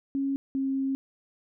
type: tone pair in turn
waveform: sine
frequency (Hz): 274.2 / 269.3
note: C#4 / C#4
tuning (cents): -19 / -50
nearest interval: unison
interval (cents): 31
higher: first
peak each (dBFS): -25 / -25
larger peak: neither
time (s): 0.15-0.36 / 0.55-0.95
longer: second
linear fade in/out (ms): 0
effects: none